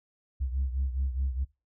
sine beating tone pair, 65.41 / 70.21 Hz, C2 / C#2, 0 / +23 cents, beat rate 4.8 Hz, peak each -27 / -32 dBFS, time 0.4-1.45 s, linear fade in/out 20 ms, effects noise-tail reverb RT60 0.3 s tail -24 dB re dry + tanh soft clip ceiling -22 dBFS

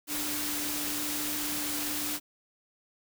sine tone in noise, 296.7 Hz, D4, 18 cents sharp, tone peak -38 dBFS, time 0.07-2.2 s, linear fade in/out 50 ms, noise white, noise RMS -33 dBFS, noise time 0.07-2.2 s, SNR -8 dB, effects none

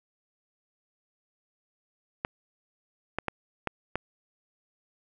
clicks, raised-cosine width 0.5 ms, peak -13 dBFS, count 5, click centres 2.249 / 3.186 / 3.283 / 3.673 / 3.956 s, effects none

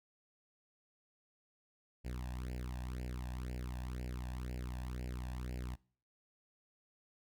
sawtooth tone with flanger, 62.1 Hz, B1, 10 cents sharp, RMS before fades -42 dBFS, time 2.04-5.76 s, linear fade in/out 20 ms, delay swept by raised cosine 0.4 to 1.18 ms, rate 2 Hz, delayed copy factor +1, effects noise-tail reverb RT60 0.5 s tail -24 dB re dry

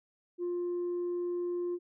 sine tone, 351.8 Hz, F4, 13 cents sharp, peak -29 dBFS, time 0.38-1.79 s, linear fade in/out 50 ms, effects tanh soft clip ceiling -29 dBFS

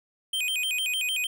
square tone with vibrato, 2794 Hz, F7, in tune, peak -26 dBFS, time 0.33-1.27 s, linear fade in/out 5 ms, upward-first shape square, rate 6.6 Hz, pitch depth 200 cents each way, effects none

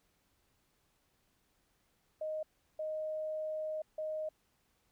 sine tone bursts at uneven times, 622 Hz, D#5, 1 cent flat, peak -35 dBFS, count 3, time 2.21-2.43 / 2.79-3.82 / 3.98-4.29 s, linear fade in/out 5 ms, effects pink hiss -75 dBFS RMS until 4.91 s

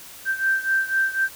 sine beating tone pair, 1565 / 1569 Hz, G6 / G6, -3 / +1 cents, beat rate 4 Hz, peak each -21 / -24 dBFS, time 0.25-1.29 s, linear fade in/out 50 ms, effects white hiss -42 dBFS RMS until 1.35 s

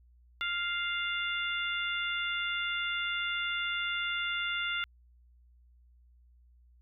harmonic tone, 698.5 Hz, F5, in tune, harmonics 2 / 3 / 4 / 5, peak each -34 / -36 / -37 / -38 dBFS, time 0.41-4.84 s, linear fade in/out 0 ms, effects added 60 Hz sine -58 dBFS peak until 6.81 s

